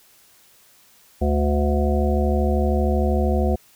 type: harmonic tone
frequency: 72.9 Hz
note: D2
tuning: 12 cents flat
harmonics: 1 / 3 / 5 / 7 / 9 / 10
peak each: -19 / -24 / -26 / -27 / -29 / -29 dBFS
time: 1.21-3.56 s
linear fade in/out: 10 ms
effects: white hiss -54 dBFS RMS until 3.75 s